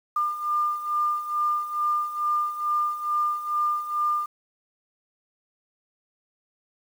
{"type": "beating tone pair", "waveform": "sine", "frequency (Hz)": [1200, 1202.3], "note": ["D6", "D6"], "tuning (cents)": [37, 40], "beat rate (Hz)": 2.3, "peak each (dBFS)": [-29, -24], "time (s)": [0.16, 4.26], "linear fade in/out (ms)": 5, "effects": ["8-bit"]}